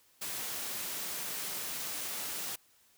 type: high-pass noise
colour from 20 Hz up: white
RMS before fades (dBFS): -38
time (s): 0.21-2.56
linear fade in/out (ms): 10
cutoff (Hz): 110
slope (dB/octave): 12
effects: white hiss -66 dBFS RMS until 2.97 s